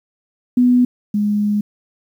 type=tone pair in turn; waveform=sine; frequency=247.4 / 207.5 Hz; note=B3 / G#3; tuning=+3 / -1 cents; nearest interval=minor third; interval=304 cents; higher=first; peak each=-9 / -14 dBFS; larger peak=first; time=0.57-0.85 / 1.14-1.61 s; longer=second; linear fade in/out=5 ms; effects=8-bit